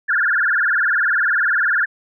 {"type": "tone with vibrato", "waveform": "sine", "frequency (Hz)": 1568, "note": "G6", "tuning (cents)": 0, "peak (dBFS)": -14, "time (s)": [0.08, 1.86], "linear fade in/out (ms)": 20, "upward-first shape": "sine", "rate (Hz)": 20, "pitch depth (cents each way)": 220, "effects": []}